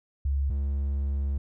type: tone pair in turn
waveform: sine / triangle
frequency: 69.2 / 69.58 Hz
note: C#2 / C#2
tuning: -2 / +7 cents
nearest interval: unison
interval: 9 cents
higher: second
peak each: -23 / -23 dBFS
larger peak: neither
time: 0.25-0.5 / 0.5-1.38 s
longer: second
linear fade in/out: 5 ms
effects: none

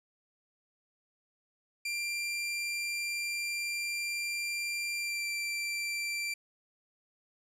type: tone with pitch glide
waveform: sawtooth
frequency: 2374 to 2351 Hz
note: D7 to D7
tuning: +18 to +1 cents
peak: -29 dBFS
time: 1.85-6.34 s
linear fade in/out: 5 ms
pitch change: -17 cents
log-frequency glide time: 4.97-5.27 s
effects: low-pass 11000 Hz 12 dB/octave

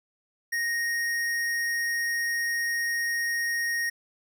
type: tone with hard clipping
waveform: triangle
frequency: 1865 Hz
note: A#6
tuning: in tune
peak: -27 dBFS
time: 0.52-3.9 s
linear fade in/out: 10 ms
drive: 18 dB
effects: none

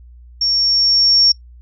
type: tone with level ramp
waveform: sine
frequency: 5500 Hz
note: F8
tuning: 27 cents flat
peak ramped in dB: -14 to -8 dBFS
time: 0.41-1.32 s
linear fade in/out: 5 ms
effects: noise-tail reverb RT60 0.1 s tail -22 dB re dry + added 60 Hz sine -38 dBFS peak until 1.61 s

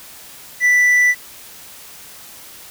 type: tone with hard clipping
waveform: triangle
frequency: 1975.5 Hz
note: B6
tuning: in tune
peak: -11 dBFS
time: 0.6-1.15 s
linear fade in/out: 50 ms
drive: 6 dB
effects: white hiss -39 dBFS RMS until 2.7 s

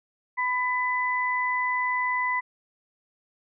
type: tone pair together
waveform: sine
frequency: 999.3 / 2000 Hz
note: B5 / B6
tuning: +20 / +21 cents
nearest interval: octave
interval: 1201 cents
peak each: -26 dBFS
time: 0.37-2.41 s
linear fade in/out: 20 ms
effects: none

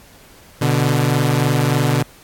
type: tone pair together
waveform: sawtooth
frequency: 123.47 / 146.83 Hz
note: B2 / D3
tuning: 0 / 0 cents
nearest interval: minor third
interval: 300 cents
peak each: -13 dBFS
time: 0.61-2.03 s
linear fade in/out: 10 ms
effects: pink hiss -46 dBFS RMS until 2.23 s + AAC 64 kbps

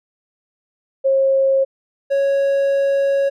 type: tone pair in turn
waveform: sine / triangle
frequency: 539 / 553.2 Hz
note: C#5 / C#5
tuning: -49 / -4 cents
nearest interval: unison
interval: 45 cents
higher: second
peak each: -12 dBFS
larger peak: neither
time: 1.04-1.65 / 2.1-3.3 s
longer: second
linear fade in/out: 20 ms
effects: none

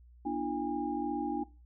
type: tone cluster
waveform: sine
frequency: 243.1 / 297.3 / 340 / 812 Hz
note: B3 / D4 / F4 / G#5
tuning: -27 / +21 / -46 / -39 cents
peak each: -39 / -34 / -38 / -36 dBFS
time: 0.25-1.44 s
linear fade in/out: 10 ms
effects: noise-tail reverb RT60 0.3 s tail -20 dB re dry + added 60 Hz sine -54 dBFS peak until 1.65 s

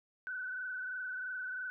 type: tone with frequency modulation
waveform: sine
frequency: 1500 Hz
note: F#6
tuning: 23 cents sharp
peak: -37 dBFS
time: 0.27-1.7 s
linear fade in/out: 0 ms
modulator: 23 Hz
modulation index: 1.6
effects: none

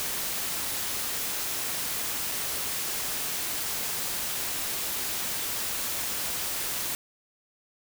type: noise with dropouts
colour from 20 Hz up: white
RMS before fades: -31 dBFS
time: 0-6.95 s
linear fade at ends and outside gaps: 0 ms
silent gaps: 2.317-2.32 s
effects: none

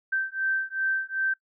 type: beating tone pair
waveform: sine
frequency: 1556 / 1558.6 Hz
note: G6 / G6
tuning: -13 / -10 cents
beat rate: 2.6 Hz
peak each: -28 dBFS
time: 0.12-1.34 s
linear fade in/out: 10 ms
effects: noise-tail reverb RT60 0.1 s tail -22 dB re dry

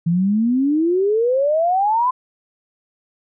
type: exponential sweep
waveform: sine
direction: up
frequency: 163.2 to 1034 Hz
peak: -14 dBFS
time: 0.06-2.11 s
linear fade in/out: 10 ms
effects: none

